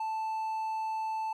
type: tone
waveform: triangle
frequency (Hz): 880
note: A5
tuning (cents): 0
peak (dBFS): -29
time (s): 0-1.33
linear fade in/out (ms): 5
effects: none